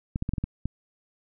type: clicks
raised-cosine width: 5 ms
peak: -15 dBFS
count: 7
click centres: 0.159 / 0.224 / 0.291 / 0.336 / 0.382 / 0.44 / 0.656 s
effects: none